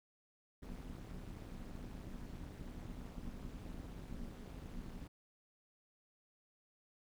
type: noise with amplitude modulation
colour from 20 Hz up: brown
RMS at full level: -44 dBFS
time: 0.62-5.08 s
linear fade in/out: 10 ms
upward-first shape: sine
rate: 212 Hz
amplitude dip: 90%
effects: none